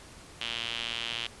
sawtooth tone with band-pass filter, 116.5 Hz, A#2, 1 cent flat, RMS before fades -35 dBFS, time 0.41-1.27 s, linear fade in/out 0 ms, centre 3100 Hz, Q 4.4, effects pink hiss -50 dBFS RMS until 1.4 s + resampled to 24000 Hz

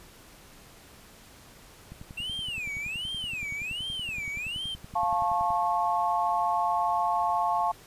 click train, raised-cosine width 5 ms, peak -30 dBFS, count 39, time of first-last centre 1.92-5.505 s, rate 10.6 Hz
triangle tone with vibrato, 2677 Hz, E7, 26 cents sharp, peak -30 dBFS, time 2.17-4.75 s, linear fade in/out 10 ms, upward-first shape sine, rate 1.3 Hz, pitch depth 300 cents each way
sine chord, F augmented, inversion none, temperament just, 698.5 / 873.1 / 1091.3 Hz, F5 / A5 / C#6, 0 / -14 / -27 cents, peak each -28 / -27 / -29 dBFS, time 4.95-7.72 s, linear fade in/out 10 ms
effects pink hiss -52 dBFS RMS until 7.86 s + resampled to 32000 Hz

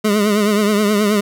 25% pulse tone with vibrato, 208.4 Hz, G#3, 6 cents sharp, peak -9 dBFS, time 0.04-1.21 s, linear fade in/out 10 ms, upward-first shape triangle, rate 9.4 Hz, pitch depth 78 cents each way, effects none

